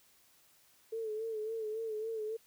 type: tone with vibrato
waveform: sine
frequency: 440 Hz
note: A4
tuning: in tune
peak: -35 dBFS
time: 0.92-2.37 s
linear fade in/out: 10 ms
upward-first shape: sine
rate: 3.6 Hz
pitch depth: 56 cents each way
effects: white hiss -66 dBFS RMS until 2.46 s